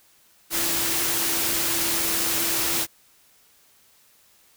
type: tone in noise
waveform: sine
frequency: 334.4 Hz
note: E4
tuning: 25 cents sharp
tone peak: -35 dBFS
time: 0.5-2.87 s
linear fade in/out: 50 ms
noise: white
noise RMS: -24 dBFS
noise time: 0.5-2.87 s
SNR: -14 dB
effects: white hiss -58 dBFS RMS until 4.56 s